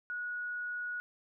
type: tone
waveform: sine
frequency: 1458 Hz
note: F#6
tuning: 26 cents flat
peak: -35 dBFS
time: 0.1-1 s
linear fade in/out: 0 ms
effects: none